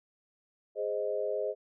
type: chord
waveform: sine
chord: Ab major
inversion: none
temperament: equal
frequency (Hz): 415.3 / 523.3 / 622.3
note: Ab4 / C5 / Eb5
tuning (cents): 0 / 0 / 0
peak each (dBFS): -34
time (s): 0.75-1.55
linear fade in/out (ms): 50
effects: none